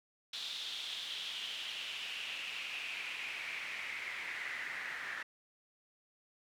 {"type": "noise with band-pass filter sweep", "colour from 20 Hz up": "pink", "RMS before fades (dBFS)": -42, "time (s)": [0.33, 5.23], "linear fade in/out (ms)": 5, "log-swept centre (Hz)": [3700, 1800], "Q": 4.9, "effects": []}